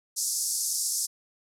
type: band-pass noise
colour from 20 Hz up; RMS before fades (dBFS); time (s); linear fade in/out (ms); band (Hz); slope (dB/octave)
pink; -29; 0.16-1.07; 20; 5100 to 12000; 48
effects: none